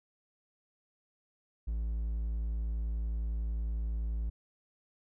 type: tone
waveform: triangle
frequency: 55.6 Hz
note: A1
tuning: 19 cents sharp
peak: -29 dBFS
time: 1.67-4.3 s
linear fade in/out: 10 ms
effects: none